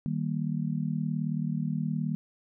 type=chord; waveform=sine; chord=Eb major; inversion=none; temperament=just; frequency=155.56 / 194.45 / 233.3 Hz; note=Eb3 / G3 / Bb3; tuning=0 / -14 / +2 cents; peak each=-30 / -33 / -33 dBFS; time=0.06-2.15 s; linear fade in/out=0 ms; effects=none